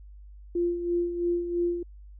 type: tone with tremolo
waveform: sine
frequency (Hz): 347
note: F4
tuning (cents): -11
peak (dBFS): -22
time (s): 0.55-1.83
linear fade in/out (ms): 5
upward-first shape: sine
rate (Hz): 3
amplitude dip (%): 60
effects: added 50 Hz sine -44 dBFS peak until 2.19 s